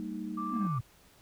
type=chord; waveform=sine; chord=Eb major; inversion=first; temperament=equal with one note detuned; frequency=196 / 228.3 / 311.1 Hz; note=G3 / Bb3 / Eb4; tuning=0 / -36 / 0 cents; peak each=-39 dBFS; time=0-0.67 s; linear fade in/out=0 ms
type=tone; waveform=sine; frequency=1174.7 Hz; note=D6; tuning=in tune; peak=-34 dBFS; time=0.37-0.79 s; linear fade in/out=10 ms
type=linear sweep; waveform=sine; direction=down; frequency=250 to 110.1 Hz; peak=-29 dBFS; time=0.52-0.81 s; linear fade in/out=10 ms
effects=tanh soft clip ceiling -22 dBFS + pink hiss -61 dBFS RMS until 1.21 s